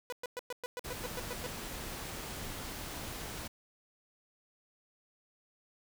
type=tone bursts; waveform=sawtooth; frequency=493.9 Hz; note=B4; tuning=in tune; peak=-33 dBFS; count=11; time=0.1-1.464 s; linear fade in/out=0 ms; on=24 ms; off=110 ms
type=noise; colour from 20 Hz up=pink; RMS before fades=-42 dBFS; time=0.84-3.48 s; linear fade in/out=10 ms
effects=none